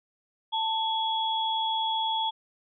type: tone pair together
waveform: sine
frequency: 888 / 3353 Hz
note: A5 / G#7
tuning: +16 / +16 cents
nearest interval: octave + major seventh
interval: 2300 cents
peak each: -27 / -29 dBFS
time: 0.52-2.31 s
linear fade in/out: 20 ms
effects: none